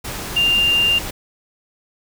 sine tone in noise, 2794 Hz, F7, in tune, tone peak -13 dBFS, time 0.36-0.99 s, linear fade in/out 10 ms, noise pink, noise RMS -28 dBFS, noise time 0.04-1.11 s, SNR +12 dB, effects none

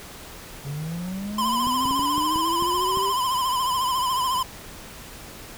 triangle linear sweep, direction up, 135.2 to 400 Hz, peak -26 dBFS, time 0.63-3.14 s, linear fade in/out 50 ms
square tone with vibrato, 1022 Hz, C6, 41 cents flat, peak -22 dBFS, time 1.38-4.43 s, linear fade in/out 5 ms, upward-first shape triangle, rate 14 Hz, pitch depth 83 cents each way
clicks, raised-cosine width 3 ms, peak -20 dBFS, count 8, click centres 1.67 / 1.855 / 1.91 / 1.994 / 2.18 / 2.359 / 2.624 / 2.972 s
effects pink hiss -41 dBFS RMS until 5.57 s

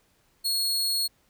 sawtooth tone, 4324 Hz, C#8, 44 cents flat, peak -21 dBFS, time 0.44-1.08 s, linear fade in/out 20 ms, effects pink hiss -66 dBFS RMS until 1.29 s

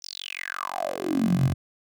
10% pulse tone with high-pass filter sweep, 45.99 Hz, F#1, 10 cents flat, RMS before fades -27 dBFS, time 0.02-1.54 s, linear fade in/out 10 ms, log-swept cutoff 5700 to 100 Hz, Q 8.8, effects none

